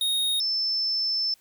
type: tone pair in turn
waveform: square / sine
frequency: 3729 / 5287 Hz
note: A#7 / E8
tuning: 0 / +4 cents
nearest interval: tritone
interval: 604 cents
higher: second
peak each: -23 dBFS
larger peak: neither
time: 0.01-0.4 / 0.4-1.34 s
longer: second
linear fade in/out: 2 ms
effects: white hiss -61 dBFS RMS until 1.4 s